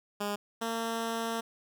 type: tone pair in turn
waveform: 10% pulse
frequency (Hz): 205.1 / 228.2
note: G#3 / A#3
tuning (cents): -21 / -37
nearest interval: major second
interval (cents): 184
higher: second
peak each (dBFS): -23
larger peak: neither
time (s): 0.2-0.36 / 0.61-1.41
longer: second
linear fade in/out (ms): 10
effects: none